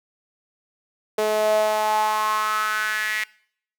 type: tone with high-pass filter sweep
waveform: sawtooth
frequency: 214.4 Hz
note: A3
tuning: 45 cents flat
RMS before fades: -22 dBFS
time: 1.18-3.24 s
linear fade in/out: 5 ms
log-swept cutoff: 500 to 2000 Hz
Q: 5.9
effects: noise-tail reverb RT60 0.6 s tail -22 dB re dry